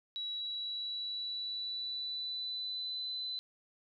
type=tone with pitch glide; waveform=sine; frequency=3900 to 4017 Hz; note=B7 to B7; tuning=-23 to +29 cents; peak=-36 dBFS; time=0.16-3.39 s; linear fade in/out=0 ms; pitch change=+52 cents; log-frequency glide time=0.32-3.08 s; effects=none